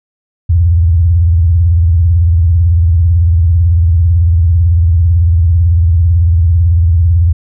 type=tone with vibrato; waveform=sine; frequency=84.2 Hz; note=E2; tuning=37 cents sharp; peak=-5 dBFS; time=0.49-7.33 s; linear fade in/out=10 ms; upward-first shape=sine; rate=18 Hz; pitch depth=170 cents each way; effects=none